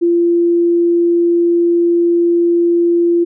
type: tone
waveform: sine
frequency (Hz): 343.2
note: F4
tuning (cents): -30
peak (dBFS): -9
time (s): 0.01-3.25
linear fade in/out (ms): 20
effects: none